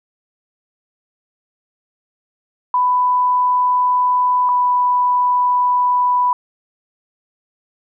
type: tone pair in turn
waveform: sine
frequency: 995 / 989.3 Hz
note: B5 / B5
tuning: +13 / +3 cents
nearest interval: unison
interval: 10 cents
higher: first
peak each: -12 dBFS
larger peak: neither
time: 2.74-4.49 / 4.49-6.33 s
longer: second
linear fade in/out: 2 ms
effects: none